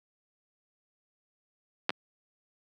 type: clicks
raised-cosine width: 0.3 ms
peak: -8 / -17 dBFS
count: 2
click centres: 1.894 / 1.904 s
effects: high-pass 200 Hz 12 dB/octave